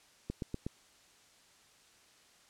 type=click train; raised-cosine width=3 ms; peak=-23 dBFS; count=4; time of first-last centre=0.3-0.665 s; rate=8.21 Hz; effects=white hiss -63 dBFS RMS until 2.49 s + low-pass 8000 Hz 12 dB/octave